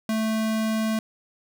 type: tone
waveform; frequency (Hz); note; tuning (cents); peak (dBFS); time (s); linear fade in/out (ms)
square; 220; A3; 0; -23; 0.09-0.99; 2
effects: none